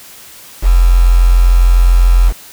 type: tone with quantisation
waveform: sine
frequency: 43.65 Hz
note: F1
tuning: in tune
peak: -4 dBFS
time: 0.62-2.33 s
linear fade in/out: 50 ms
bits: 4
effects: white hiss -36 dBFS RMS until 2.52 s